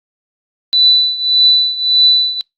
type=tone with tremolo; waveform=sine; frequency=3981 Hz; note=B7; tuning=13 cents sharp; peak=-5 dBFS; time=0.73-2.41 s; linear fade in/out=0 ms; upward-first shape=triangle; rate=1.7 Hz; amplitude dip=85%; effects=noise-tail reverb RT60 0.2 s tail -26 dB re dry + Opus 48 kbps